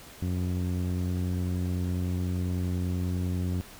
sawtooth tone with low-pass filter, 90.1 Hz, F#2, 45 cents flat, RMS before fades -29 dBFS, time 0.22-3.61 s, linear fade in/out 0 ms, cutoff 270 Hz, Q 1.1, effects pink hiss -48 dBFS RMS until 3.79 s

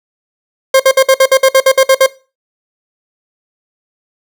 40% pulse tone bursts, 532 Hz, C5, 29 cents sharp, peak -3 dBFS, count 12, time 0.74-2.063 s, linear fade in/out 5 ms, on 58 ms, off 57 ms, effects noise-tail reverb RT60 0.3 s tail -19 dB re dry

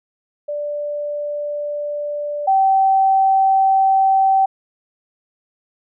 sine tone pair in turn, 587.3 / 772.1 Hz, D5 / G5, 0 / -26 cents, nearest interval perfect fourth, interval 474 cents, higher second, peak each -21 / -11 dBFS, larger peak second, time 0.48-2.47 / 2.47-4.46 s, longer neither, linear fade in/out 10 ms, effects none

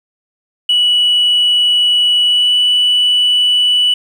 sine tone with pitch glide, 2943 to 2963 Hz, F#7 to F#7, -10 to +2 cents, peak -7 dBFS, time 0.69-3.94 s, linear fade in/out 5 ms, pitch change +12 cents, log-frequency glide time 2.25-2.54 s, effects tanh soft clip ceiling -6 dBFS + 7-bit

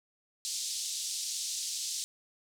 white band-pass noise, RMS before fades -36 dBFS, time 0.45-2.04 s, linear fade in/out 0 ms, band 3800 to 8100 Hz, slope 24 dB/octave, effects none

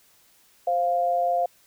sine tone pair together, 524.3 / 698.5 Hz, C5 / F5, +3 / 0 cents, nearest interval perfect fourth, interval 497 cents, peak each -27 / -21 dBFS, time 0.67-1.46 s, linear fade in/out 5 ms, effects white hiss -59 dBFS RMS until 1.66 s

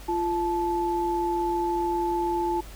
sine tone pair together, 345.2 / 871 Hz, F4 / A5, -20 / -18 cents, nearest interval octave + major third, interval 1602 cents, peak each -26 dBFS, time 0.08-2.61 s, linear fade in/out 10 ms, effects added 50 Hz sine -41 dBFS peak until 2.75 s + pink hiss -47 dBFS RMS until 2.75 s

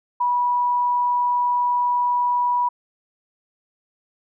sine tone, 976 Hz, B5, 21 cents flat, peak -17 dBFS, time 0.2-2.69 s, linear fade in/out 10 ms, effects none

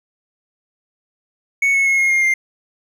triangle tone with pitch steps, 2217 / 2194 / 2171 / 2149 / 2127 / 2105 Hz, C#7 / C#7 / C#7 / C7 / C7 / C7, 0 / -18 / -37 / +46 / +28 / +10 cents, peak -11 dBFS, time 1.62-2.34 s, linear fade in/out 5 ms, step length 120 ms, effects none

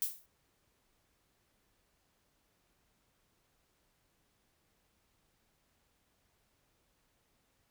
violet noise with exponential decay, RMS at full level -30 dBFS, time 0.02-0.26 s, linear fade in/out 1 ms, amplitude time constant 51 ms, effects pink hiss -75 dBFS RMS until 7.7 s

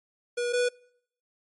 square tone pair in turn, 483.3 / 490.3 Hz, B4 / B4, -38 / -13 cents, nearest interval unison, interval 25 cents, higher second, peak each -27 / -23 dBFS, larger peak second, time 0.37-0.53 / 0.53-0.69 s, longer neither, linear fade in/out 10 ms, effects noise-tail reverb RT60 0.7 s tail -26 dB re dry + MP3 48 kbps

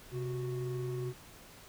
triangle tone pair together, 130 / 367.7 Hz, C3 / F#4, -11 / -11 cents, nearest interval octave + tritone, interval 1800 cents, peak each -34 / -36 dBFS, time 0.11-1.14 s, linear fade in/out 50 ms, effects pink hiss -54 dBFS RMS until 1.68 s

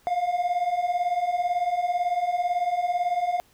triangle beating tone pair, 695 / 713 Hz, F5 / F5, -9 / +36 cents, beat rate 18 Hz, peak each -26 / -22 dBFS, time 0.07-3.4 s, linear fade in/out 0 ms, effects pink hiss -60 dBFS RMS until 3.53 s

